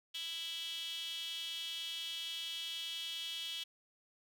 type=tone with high-pass filter; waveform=sawtooth; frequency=330.3 Hz; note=E4; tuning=4 cents sharp; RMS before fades=-42 dBFS; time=0.14-3.64 s; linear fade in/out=10 ms; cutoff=3200 Hz; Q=9.1; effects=none